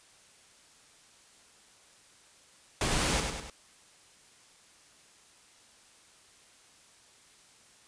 pink noise with echo, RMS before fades -29 dBFS, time 2.81-3.2 s, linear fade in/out 2 ms, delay 100 ms, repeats 3, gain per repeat -5 dB, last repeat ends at 3.5 s, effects white hiss -59 dBFS RMS until 7.87 s + resampled to 22050 Hz

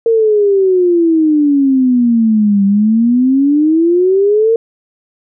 sine exponential two-way sweep, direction down then up, 462.6 to 196 to 462.6 Hz, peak -7 dBFS, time 0.06-4.56 s, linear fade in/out 2 ms, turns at 2.65 s, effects none

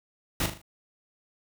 pink noise with echo, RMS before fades -27 dBFS, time 0.4-0.46 s, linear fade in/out 2 ms, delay 39 ms, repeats 4, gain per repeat -7 dB, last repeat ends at 0.616 s, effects none

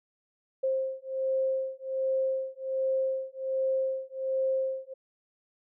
sine beating tone pair, 528 / 529.3 Hz, C5 / C5, +16 / +20 cents, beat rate 1.3 Hz, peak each -30 dBFS, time 0.63-4.94 s, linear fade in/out 10 ms, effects none

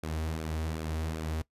sawtooth tone with flanger, 79.3 Hz, D#2, 33 cents sharp, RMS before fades -34 dBFS, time 0.03-1.42 s, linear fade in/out 5 ms, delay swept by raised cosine 1 to 6 ms, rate 2.6 Hz, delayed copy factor -0.55, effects noise-tail reverb RT60 0.1 s tail -20 dB re dry + resampled to 32000 Hz

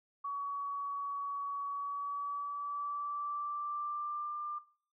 sine tone with pitch glide, 1129 to 1192 Hz, C#6 to D6, +31 to +25 cents, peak -35 dBFS, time 0.24-4.59 s, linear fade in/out 10 ms, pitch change +94 cents, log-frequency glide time 1.65-4.38 s, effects noise-tail reverb RT60 0.5 s tail -21 dB re dry

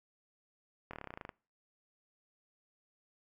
slowing click train, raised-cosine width 0.5 ms, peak -28 dBFS, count 13, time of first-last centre 0.91-1.292 s, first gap 24 ms, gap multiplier 1.05, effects noise-tail reverb RT60 0.4 s tail -25 dB re dry

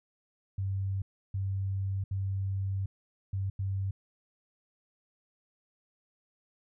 sine tone bursts at uneven times, 97 Hz, G2, 18 cents flat, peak -29 dBFS, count 5, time 0.58-1.02 / 1.34-2.04 / 2.11-2.86 / 3.33-3.5 / 3.59-3.91 s, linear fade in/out 5 ms, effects none

